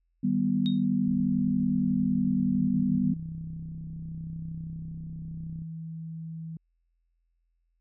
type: chord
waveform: sine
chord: Eb augmented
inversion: none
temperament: equal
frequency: 155.56 / 196 / 246.9 Hz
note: Eb3 / G3 / B3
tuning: 0 / 0 / 0 cents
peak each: -32 / -26 / -26 dBFS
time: 0.23-3.14 s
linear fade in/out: 10 ms
type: tone with exponential decay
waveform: sine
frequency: 3729 Hz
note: A#7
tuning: in tune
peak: -30 dBFS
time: 0.66-0.84 s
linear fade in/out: 0 ms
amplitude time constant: 37 ms
type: click train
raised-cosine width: 5 ms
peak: -33 dBFS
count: 149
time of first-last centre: 1.08-5.62 s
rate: 32.6 Hz
type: tone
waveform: sine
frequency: 162.2 Hz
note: E3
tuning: 28 cents flat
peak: -35 dBFS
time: 2.56-6.57 s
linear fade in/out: 2 ms
effects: added 42 Hz sine -70 dBFS peak until 7.8 s